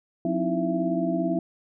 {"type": "tone cluster", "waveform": "sine", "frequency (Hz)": [178.9, 263.5, 316, 333.8, 669], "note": ["F3", "C4", "D#4", "E4", "E5"], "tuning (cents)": [42, 12, 27, 22, 25], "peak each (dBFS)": -29, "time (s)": [0.25, 1.39], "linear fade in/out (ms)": 2, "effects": []}